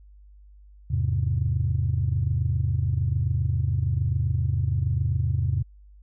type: chord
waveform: sine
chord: E augmented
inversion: none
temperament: equal with one note detuned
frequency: 82.69 / 103.83 / 130.81 Hz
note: E2 / G#2 / B#2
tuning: +6 / 0 / 0 cents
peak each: -25 dBFS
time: 0.9-5.63 s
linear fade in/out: 10 ms
effects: tanh soft clip ceiling -13 dBFS + added 50 Hz sine -47 dBFS peak until 6.02 s